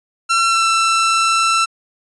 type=tone with pitch glide; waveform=sawtooth; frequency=1355 to 1336.3 Hz; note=E6 to E6; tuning=+47 to +23 cents; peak=-9 dBFS; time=0.29-1.66 s; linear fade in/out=20 ms; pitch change=-24 cents; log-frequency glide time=0.4-0.68 s; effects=resampled to 22050 Hz